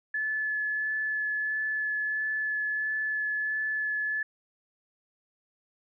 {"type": "tone with vibrato", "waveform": "sine", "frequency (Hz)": 1724, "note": "A6", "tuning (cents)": -36, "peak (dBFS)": -27, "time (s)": [0.14, 4.23], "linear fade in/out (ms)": 5, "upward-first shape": "sine", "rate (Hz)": 1.5, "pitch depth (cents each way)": 10, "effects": []}